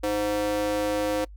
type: tone with high-pass filter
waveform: square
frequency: 103.83 Hz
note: G#2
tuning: in tune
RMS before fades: -26 dBFS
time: 0.03-1.25 s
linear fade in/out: 10 ms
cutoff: 420 Hz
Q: 9.1
effects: noise-tail reverb RT60 0.1 s tail -25 dB re dry + added 50 Hz sine -41 dBFS peak until 1.36 s